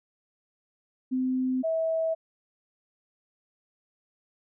sine tone pair in turn, 257.4 / 648.6 Hz, C4 / E5, -28 / -28 cents, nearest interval octave + major third, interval 1600 cents, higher second, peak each -24 dBFS, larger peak neither, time 1.11-1.63 / 1.63-2.15 s, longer neither, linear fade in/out 20 ms, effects none

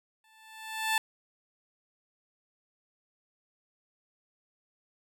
15% pulse tone with exponential growth, 880 Hz, A5, in tune, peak -17 dBFS, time 0.24-0.98 s, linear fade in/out 2 ms, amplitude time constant 160 ms, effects none

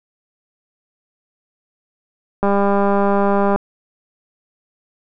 click train, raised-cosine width 1 ms, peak -4 dBFS, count 227, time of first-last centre 2.43-3.56 s, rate 200 Hz, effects none

